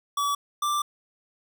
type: tone pair in turn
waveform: square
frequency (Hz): 1144 / 1178.2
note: D6 / D6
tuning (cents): -46 / +5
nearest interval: minor second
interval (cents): 51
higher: second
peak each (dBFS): -24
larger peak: neither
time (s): 0.17-0.35 / 0.62-0.82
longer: second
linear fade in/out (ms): 5
effects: none